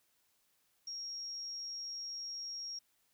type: tone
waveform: sine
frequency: 5588 Hz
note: F8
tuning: in tune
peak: -40 dBFS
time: 0.87-2.79 s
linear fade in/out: 5 ms
effects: white hiss -75 dBFS RMS until 3.13 s